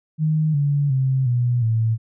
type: tone with pitch steps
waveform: sine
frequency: 155.56 / 143.48 / 132.33 / 122.05 / 112.57 Hz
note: D#3 / D3 / C3 / B2 / A2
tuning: 0 / -40 / +20 / -20 / +40 cents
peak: -16 dBFS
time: 0.18-1.98 s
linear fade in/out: 50 ms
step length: 360 ms
effects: none